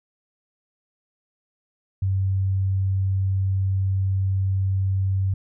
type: tone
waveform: sine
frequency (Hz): 96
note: G2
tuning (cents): -36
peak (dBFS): -19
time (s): 2.02-5.34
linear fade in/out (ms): 5
effects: none